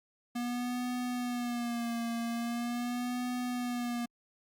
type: tone with vibrato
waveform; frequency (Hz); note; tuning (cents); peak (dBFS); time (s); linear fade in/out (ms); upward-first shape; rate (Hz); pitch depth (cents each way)
square; 240; B3; -49; -33; 0.35-4.06; 10; sine; 0.42; 55
effects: Opus 48 kbps